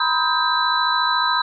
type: tone cluster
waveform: sine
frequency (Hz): 959 / 1013 / 1266 / 1583 / 3976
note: A#5 / B5 / D#6 / G6 / B7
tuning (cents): +49 / +44 / +30 / +17 / +11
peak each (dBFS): -23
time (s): 0-1.42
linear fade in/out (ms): 5
effects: none